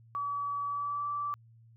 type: tone with pitch glide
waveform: sine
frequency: 1143 to 1162.3 Hz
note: D6 to D6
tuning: -47 to -18 cents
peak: -31 dBFS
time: 0.15-1.34 s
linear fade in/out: 0 ms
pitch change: +29 cents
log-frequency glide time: 0.66-1.08 s
effects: added 114 Hz sine -55 dBFS peak until 1.76 s